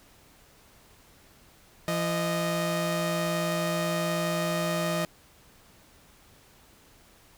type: tone pair together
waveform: sawtooth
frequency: 169.7 / 620 Hz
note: F3 / D#5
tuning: -49 / -6 cents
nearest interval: octave + minor seventh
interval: 2243 cents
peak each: -25 dBFS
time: 1.88-5.05 s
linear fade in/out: 0 ms
effects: pink hiss -57 dBFS RMS until 7.37 s